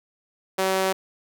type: tone with high-pass filter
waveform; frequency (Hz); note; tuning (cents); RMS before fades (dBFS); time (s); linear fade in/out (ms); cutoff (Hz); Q
sawtooth; 190; F#3; +46; -23; 0.58-0.93; 10; 470; 1.3
effects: none